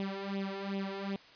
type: tone with flanger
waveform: sawtooth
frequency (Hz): 196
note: G3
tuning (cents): 0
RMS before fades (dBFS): -37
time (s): 0-1.16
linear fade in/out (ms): 0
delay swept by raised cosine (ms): 0.32 to 2.32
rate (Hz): 2.6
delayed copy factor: +0.85
effects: white hiss -56 dBFS RMS until 1.35 s + resampled to 11025 Hz